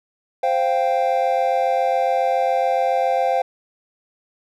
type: chord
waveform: triangle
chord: C suspended fourth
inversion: none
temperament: just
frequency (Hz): 523.3 / 697.7 / 784.9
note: C5 / F5 / G5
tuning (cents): 0 / -2 / +2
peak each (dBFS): -19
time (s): 0.43-3.42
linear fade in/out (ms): 5
effects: none